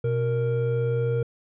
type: tone pair together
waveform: triangle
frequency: 123.48 / 466.2 Hz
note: B2 / A#4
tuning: 0 / 0 cents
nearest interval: octave + major seventh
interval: 2300 cents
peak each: -22 / -23 dBFS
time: 0.04-1.23 s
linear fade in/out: 5 ms
effects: resampled to 8000 Hz